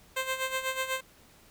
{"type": "tone with tremolo", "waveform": "10% pulse", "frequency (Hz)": 523.3, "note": "C5", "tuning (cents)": 0, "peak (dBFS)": -19, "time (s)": [0.16, 1.01], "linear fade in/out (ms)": 10, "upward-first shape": "sine", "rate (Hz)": 8.1, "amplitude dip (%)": 70, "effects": ["pink hiss -58 dBFS RMS until 1.5 s"]}